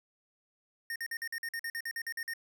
square tone bursts, 1839 Hz, A#6, 24 cents flat, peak -35 dBFS, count 14, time 0.9-2.336 s, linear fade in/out 2 ms, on 58 ms, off 48 ms, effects 11-bit

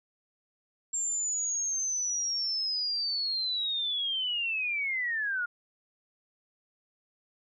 sine linear sweep, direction down, 7430 to 1399 Hz, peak -28 dBFS, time 0.93-5.46 s, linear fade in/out 10 ms, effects none

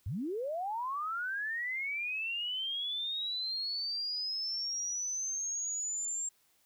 sine linear sweep, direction up, 74.4 to 7459 Hz, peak -33 dBFS, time 0.06-6.29 s, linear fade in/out 5 ms, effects white hiss -70 dBFS RMS until 6.65 s

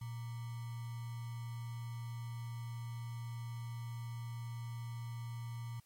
sine tone with sample-and-hold, 117.7 Hz, A#2, 17 cents sharp, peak -40 dBFS, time 0.01-5.8 s, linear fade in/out 5 ms, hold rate 1050 Hz, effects white hiss -71 dBFS RMS until 5.85 s + MP3 64 kbps

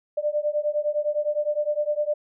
sine beating tone pair, 591 / 600.8 Hz, D5 / D5, +11 / +39 cents, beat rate 9.8 Hz, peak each -25 dBFS, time 0.17-2.14 s, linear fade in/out 10 ms, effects none

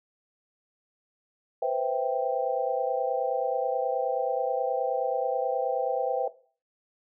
sine chord, C major seventh, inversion third, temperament equal, 493.9 / 523.3 / 659.3 / 784 Hz, B4 / C5 / E5 / G5, 0 / 0 / 0 / 0 cents, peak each -30 dBFS, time 1.62-6.28 s, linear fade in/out 5 ms, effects noise-tail reverb RT60 0.4 s tail -17 dB re dry

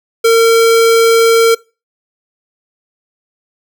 square tone, 456.8 Hz, A#4, 35 cents flat, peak -6 dBFS, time 0.24-1.55 s, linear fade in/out 10 ms, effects noise-tail reverb RT60 0.3 s tail -23 dB re dry

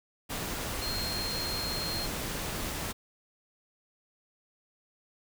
sine tone in noise, 4219 Hz, C8, 14 cents sharp, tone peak -34 dBFS, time 0.81-2.07 s, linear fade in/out 20 ms, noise pink, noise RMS -35 dBFS, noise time 0.29-2.93 s, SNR -2 dB, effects none

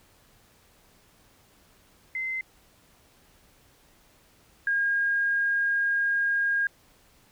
sine tone pair in turn, 2066 / 1623.3 Hz, C7 / G#6, -22 / -40 cents, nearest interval major third, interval 418 cents, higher first, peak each -28 / -22 dBFS, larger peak second, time 2.15-2.41 / 4.67-6.67 s, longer second, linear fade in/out 2 ms, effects pink hiss -60 dBFS RMS until 7.31 s

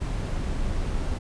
brown noise, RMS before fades -27 dBFS, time 0-1.19 s, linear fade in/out 20 ms, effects resampled to 22050 Hz

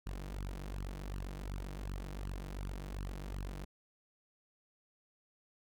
sawtooth tone with flanger, 47.66 Hz, G1, 48 cents flat, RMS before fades -42 dBFS, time 0.06-3.65 s, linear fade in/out 10 ms, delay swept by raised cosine 0.66 to 6.46 ms, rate 2.7 Hz, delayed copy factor +0.8, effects none

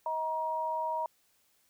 sine tone pair together, 633 / 947.9 Hz, D#5 / A#5, +30 / +29 cents, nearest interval perfect fifth, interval 699 cents, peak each -36 / -31 dBFS, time 0.06-1.06 s, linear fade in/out 2 ms, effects white hiss -70 dBFS RMS until 1.69 s

